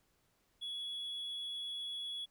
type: tone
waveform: triangle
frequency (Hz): 3373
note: G#7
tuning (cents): +26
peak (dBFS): -37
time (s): 0.61-2.26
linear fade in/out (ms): 20
effects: tanh soft clip ceiling -33 dBFS + pink hiss -75 dBFS RMS until 2.3 s